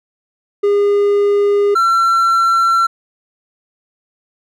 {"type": "tone pair in turn", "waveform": "triangle", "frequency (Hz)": [406.9, 1353.7], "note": ["G#4", "E6"], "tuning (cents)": [-35, 46], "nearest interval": "octave + major sixth", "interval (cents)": 2081, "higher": "second", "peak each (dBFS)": -8, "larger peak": "neither", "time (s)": [[0.63, 1.75], [1.75, 2.87]], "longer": "neither", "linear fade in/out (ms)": 10, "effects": []}